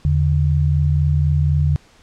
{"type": "tone pair together", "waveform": "sine", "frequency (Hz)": [81.3, 145.27], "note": ["E2", "D3"], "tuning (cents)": [-23, -19], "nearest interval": "minor seventh", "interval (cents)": 1004, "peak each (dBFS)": -16, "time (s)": [0.05, 1.76], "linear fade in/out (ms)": 0, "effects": ["pink hiss -51 dBFS RMS until 2.02 s", "low-pass 7000 Hz 12 dB/octave"]}